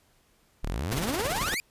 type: exponential sweep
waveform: sawtooth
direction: up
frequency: 30.87 to 2489 Hz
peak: -25 dBFS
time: 0.63-1.6 s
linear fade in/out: 0 ms
type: noise with tremolo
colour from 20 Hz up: pink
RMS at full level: -29 dBFS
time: 0.91-1.55 s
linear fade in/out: 10 ms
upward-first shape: triangle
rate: 18 Hz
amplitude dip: 75%
effects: pink hiss -65 dBFS RMS until 1.7 s + resampled to 32000 Hz